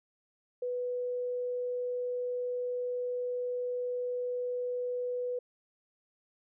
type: tone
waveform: sine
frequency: 493.9 Hz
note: B4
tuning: in tune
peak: -31 dBFS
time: 0.62-5.39 s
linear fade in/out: 5 ms
effects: none